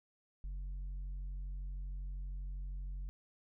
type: tone with tanh clipping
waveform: sine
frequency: 46.34 Hz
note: F#1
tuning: 3 cents sharp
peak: -40 dBFS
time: 0.44-3.09 s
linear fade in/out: 0 ms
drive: 4 dB
effects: none